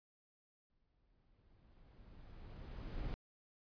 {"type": "noise with exponential growth", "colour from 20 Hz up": "brown", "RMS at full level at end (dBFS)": -41, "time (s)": [0.7, 3.14], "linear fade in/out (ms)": 0, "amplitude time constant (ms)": 530, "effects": ["resampled to 11025 Hz"]}